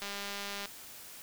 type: click train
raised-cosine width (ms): 0.2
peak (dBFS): -22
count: 129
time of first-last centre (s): 0.02-0.657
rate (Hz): 201
effects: white hiss -49 dBFS RMS until 1.22 s

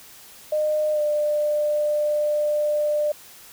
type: tone with pitch glide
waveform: sine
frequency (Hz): 610 to 596.8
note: D#5 to D5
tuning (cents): -34 to +28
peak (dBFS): -19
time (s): 0.52-3.12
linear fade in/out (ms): 5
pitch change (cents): -38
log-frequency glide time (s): 0.92-1.01
effects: white hiss -46 dBFS RMS until 3.52 s

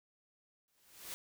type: noise with exponential growth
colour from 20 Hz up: white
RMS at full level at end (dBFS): -42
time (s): 0.68-1.14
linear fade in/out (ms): 0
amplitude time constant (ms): 100
effects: none

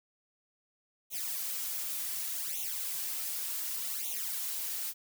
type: noise with flanger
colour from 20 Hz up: blue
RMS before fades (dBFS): -36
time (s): 1.1-4.94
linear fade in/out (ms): 50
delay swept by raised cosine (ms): 0.3 to 5.7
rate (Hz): 0.67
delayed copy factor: +0.9
effects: none

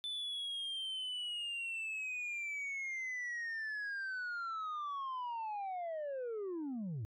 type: linear sweep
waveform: sine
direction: down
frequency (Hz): 3520 to 98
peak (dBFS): -35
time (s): 0.04-7.05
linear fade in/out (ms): 0
effects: tanh soft clip ceiling -37 dBFS

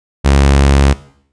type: tone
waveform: sawtooth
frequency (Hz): 69.3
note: C#2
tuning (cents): 0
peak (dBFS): -3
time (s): 0.24-0.94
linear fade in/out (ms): 20
effects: noise-tail reverb RT60 0.6 s tail -17 dB re dry + resampled to 22050 Hz

